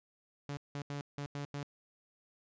sawtooth tone bursts at uneven times, 143.3 Hz, D3, 42 cents flat, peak -34 dBFS, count 6, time 0.49-0.57 / 0.75-0.82 / 0.9-1.01 / 1.18-1.26 / 1.35-1.45 / 1.54-1.63 s, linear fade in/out 0 ms, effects resampled to 16000 Hz

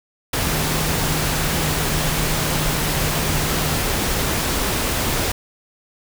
sine tone in noise, 154.1 Hz, D#3, 16 cents flat, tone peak -25 dBFS, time 0.45-3.78 s, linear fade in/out 5 ms, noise pink, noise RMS -21 dBFS, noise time 0.33-5.32 s, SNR -7 dB, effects none

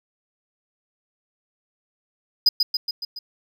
triangle tone with echo, 4978 Hz, D#8, in tune, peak -10 dBFS, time 2.46-2.49 s, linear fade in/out 5 ms, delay 140 ms, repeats 5, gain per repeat -4 dB, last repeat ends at 3.19 s, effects none

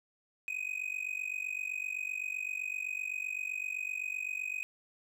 triangle tone with amplitude modulation, 2508 Hz, D#7, 13 cents sharp, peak -29 dBFS, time 0.48-4.63 s, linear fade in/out 0 ms, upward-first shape sine, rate 47.8 Hz, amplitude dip 90%, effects none

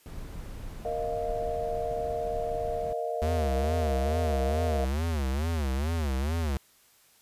brown noise, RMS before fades -39 dBFS, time 0.06-2.93 s, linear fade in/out 0 ms
sine chord, Bb suspended fourth, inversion none, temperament equal, 466.2 / 622.3 / 698.5 Hz, Bb4 / Eb5 / F5, 0 / 0 / 0 cents, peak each -33 dBFS, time 0.85-4.85 s, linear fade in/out 2 ms
square tone with vibrato, 74 Hz, D2, 14 cents sharp, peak -27 dBFS, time 3.22-6.57 s, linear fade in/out 0 ms, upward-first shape sine, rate 2.3 Hz, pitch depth 220 cents each way
effects white hiss -61 dBFS RMS until 7.21 s + resampled to 32000 Hz

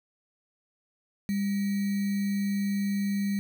sine tone with sample-and-hold, 200 Hz, G3, 35 cents sharp, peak -25 dBFS, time 1.29-3.39 s, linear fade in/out 0 ms, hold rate 2100 Hz, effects none

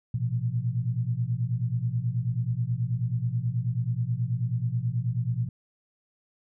sine tone cluster, 114.4 / 123.7 / 171 Hz, A#2 / B2 / F3, -32 / +3 / -36 cents, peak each -29 / -27 / -36 dBFS, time 0.14-5.49 s, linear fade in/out 5 ms, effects none

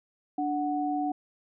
sine tone pair together, 293.7 / 740 Hz, D4 / F#5, 0 / 0 cents, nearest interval octave + major third, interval 1600 cents, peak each -29 / -29 dBFS, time 0.38-1.12 s, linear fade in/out 5 ms, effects none

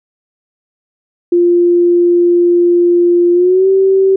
sine tone with pitch glide, 348.7 to 384.7 Hz, F4 to G4, -3 to -33 cents, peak -6 dBFS, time 1.32-4.16 s, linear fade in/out 5 ms, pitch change +170 cents, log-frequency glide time 3.33-3.68 s, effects none

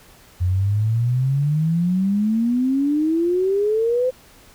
sine exponential sweep, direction up, 87.7 to 518 Hz, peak -16 dBFS, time 0.4-4.11 s, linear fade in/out 20 ms, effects pink hiss -49 dBFS RMS until 4.54 s

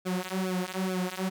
sawtooth tone with flanger, 185.4 Hz, F#3, 4 cents sharp, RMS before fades -31 dBFS, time 0.05-1.3 s, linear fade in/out 20 ms, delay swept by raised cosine 1 to 5.6 ms, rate 2.3 Hz, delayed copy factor -0.95, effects none

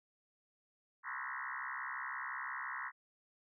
sine tone with frequency modulation, 1463 Hz, F#6, 20 cents flat, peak -39 dBFS, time 1.03-2.92 s, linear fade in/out 50 ms, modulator 65.8 Hz, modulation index 7.5, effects none

